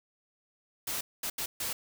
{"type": "noise bursts at uneven times", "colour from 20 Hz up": "white", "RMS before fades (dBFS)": -34, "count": 4, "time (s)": [[0.87, 1.01], [1.23, 1.3], [1.38, 1.46], [1.6, 1.73]], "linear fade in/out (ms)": 5, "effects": []}